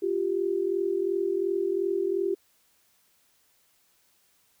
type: tone pair together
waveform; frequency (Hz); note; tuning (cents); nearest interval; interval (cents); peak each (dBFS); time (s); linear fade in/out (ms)
sine; 349.2 / 392; F4 / G4; 0 / 0; major second; 200; -28 / -26; 0.02-2.35; 10
effects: white hiss -66 dBFS RMS until 4.6 s